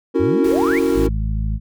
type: chord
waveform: triangle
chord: F# dominant seventh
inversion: second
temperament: equal with one note detuned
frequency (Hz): 277.2 / 329.6 / 370 / 460.5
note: C#4 / E4 / F#4 / A#4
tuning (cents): 0 / 0 / 0 / -21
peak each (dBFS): -18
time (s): 0.14-1.09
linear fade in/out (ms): 20
type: exponential sweep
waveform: sine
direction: up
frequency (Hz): 76.7 to 2522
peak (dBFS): -21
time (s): 0.19-0.8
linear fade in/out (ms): 20
type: noise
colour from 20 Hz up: pink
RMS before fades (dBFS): -34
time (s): 0.44-1.07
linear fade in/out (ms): 5
type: harmonic tone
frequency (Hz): 53.4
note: G#1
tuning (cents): +49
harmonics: 1 / 2 / 3 / 4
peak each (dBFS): -19 / -25 / -29 / -31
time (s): 0.94-1.6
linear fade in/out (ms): 50
effects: none